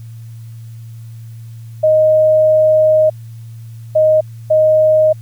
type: tone bursts at uneven times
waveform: sine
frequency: 622.3 Hz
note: D#5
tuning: in tune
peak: -7 dBFS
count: 3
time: 1.83-3.1 / 3.95-4.21 / 4.5-5.13 s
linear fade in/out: 10 ms
effects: added 114 Hz sine -29 dBFS peak until 5.21 s + white hiss -52 dBFS RMS until 5.21 s